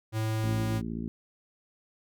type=tone; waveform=square; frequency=110 Hz; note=A2; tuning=in tune; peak=-28 dBFS; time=0.12-0.82 s; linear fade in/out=50 ms
type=harmonic tone; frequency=56.5 Hz; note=A1; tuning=47 cents sharp; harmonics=1 / 2 / 3 / 4 / 5 / 6 / 7; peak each=-41 / -43 / -38 / -35 / -41 / -44 / -48 dBFS; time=0.44-1.08 s; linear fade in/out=0 ms
effects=none